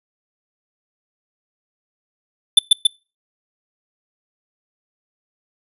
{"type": "tone with echo", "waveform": "square", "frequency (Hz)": 3520, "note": "A7", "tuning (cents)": 0, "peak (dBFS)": -5, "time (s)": [2.57, 2.59], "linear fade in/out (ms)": 5, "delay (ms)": 140, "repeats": 2, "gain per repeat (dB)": -2, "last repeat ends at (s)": 2.87, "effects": ["noise-tail reverb RT60 0.3 s tail -25 dB re dry", "resampled to 32000 Hz"]}